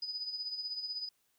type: tone with tremolo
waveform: sine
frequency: 4978 Hz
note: D#8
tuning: in tune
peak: -34 dBFS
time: 0.02-1.09 s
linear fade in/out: 5 ms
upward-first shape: sine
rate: 16 Hz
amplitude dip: 60%
effects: white hiss -75 dBFS RMS until 1.38 s